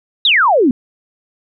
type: exponential sweep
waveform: sine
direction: down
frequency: 3951 to 229.8 Hz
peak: -8 dBFS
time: 0.25-0.71 s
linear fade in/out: 2 ms
effects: none